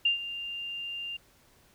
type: tone with ADSR envelope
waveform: sine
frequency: 2794 Hz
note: F7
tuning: in tune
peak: -20 dBFS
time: 0.05-1.17 s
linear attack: 6 ms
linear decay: 120 ms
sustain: -14 dB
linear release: 8 ms
effects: pink hiss -62 dBFS RMS until 1.74 s